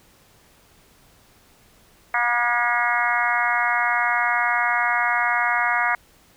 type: harmonic tone with a mistuned harmonic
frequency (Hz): 240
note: B3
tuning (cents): -49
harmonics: 3 / 4 / 5 / 6 / 7 / 8 / 9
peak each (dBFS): -26 / -26 / -26 / -26 / -26 / -26 / -26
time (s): 2.14-5.95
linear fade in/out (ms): 2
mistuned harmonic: 7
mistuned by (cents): -20
effects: pink hiss -55 dBFS RMS until 6.36 s